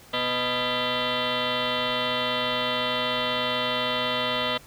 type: tone with frequency modulation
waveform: sine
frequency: 1244.5 Hz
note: D#6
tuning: in tune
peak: -23 dBFS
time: 0.13-4.58 s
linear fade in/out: 10 ms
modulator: 373 Hz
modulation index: 6.7
effects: pink hiss -50 dBFS RMS until 4.66 s